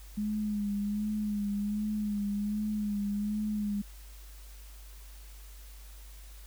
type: tone with vibrato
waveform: sine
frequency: 207.7 Hz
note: G#3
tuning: in tune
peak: -29 dBFS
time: 0.17-3.82 s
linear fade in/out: 10 ms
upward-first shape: sine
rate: 1.3 Hz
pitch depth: 40 cents each way
effects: added 50 Hz sine -46 dBFS peak until 6.46 s + white hiss -56 dBFS RMS until 6.46 s